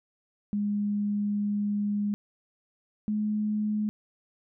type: tone pair in turn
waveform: sine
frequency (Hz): 205.7 / 211.6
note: G#3 / G#3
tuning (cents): -16 / +33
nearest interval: unison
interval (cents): 49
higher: second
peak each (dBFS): -25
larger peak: neither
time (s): 0.53-2.14 / 3.08-3.89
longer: first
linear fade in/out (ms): 0
effects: none